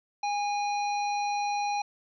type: harmonic tone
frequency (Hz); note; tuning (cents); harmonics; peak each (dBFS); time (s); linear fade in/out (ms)
820; G#5; -22; 1 / 3 / 5 / 7; -27 / -37 / -41 / -44; 0.23-1.82; 5
effects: none